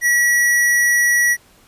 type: tone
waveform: square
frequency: 1931 Hz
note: B6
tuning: 39 cents flat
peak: -13 dBFS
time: 0.01-1.37 s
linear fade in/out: 50 ms
effects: pink hiss -51 dBFS RMS until 1.67 s + resampled to 32000 Hz